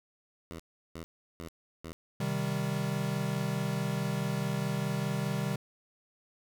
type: tone bursts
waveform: 10% pulse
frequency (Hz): 82.41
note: E2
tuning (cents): 0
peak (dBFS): -32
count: 4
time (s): 0.51-1.93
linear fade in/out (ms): 0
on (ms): 85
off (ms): 360
type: chord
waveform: square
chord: C minor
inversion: none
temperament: equal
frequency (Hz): 130.81 / 155.56 / 196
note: C3 / Eb3 / G3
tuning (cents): 0 / 0 / 0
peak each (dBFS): -35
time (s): 2.2-5.56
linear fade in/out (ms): 5
effects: none